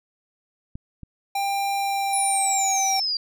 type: clicks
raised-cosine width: 5 ms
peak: -22 / -26 dBFS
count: 2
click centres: 0.755 / 1.033 s
type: tone with pitch glide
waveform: square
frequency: 794 to 776.3 Hz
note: G5 to G5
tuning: +22 to -17 cents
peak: -23 dBFS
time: 1.35-3 s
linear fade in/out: 5 ms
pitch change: -39 cents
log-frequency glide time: 1.77-2.82 s
type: exponential sweep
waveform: sine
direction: down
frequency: 10300 to 4700 Hz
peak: -22 dBFS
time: 2.13-3.17 s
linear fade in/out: 2 ms
effects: none